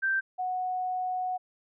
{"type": "tone pair in turn", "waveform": "sine", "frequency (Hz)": [1566, 736.5], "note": ["G6", "F#5"], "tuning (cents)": [-2, -8], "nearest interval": "octave + minor second", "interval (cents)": 1306, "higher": "first", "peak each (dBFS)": [-24, -28], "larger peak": "first", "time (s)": [[0.02, 0.21], [0.38, 1.38]], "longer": "second", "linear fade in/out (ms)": 20, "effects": []}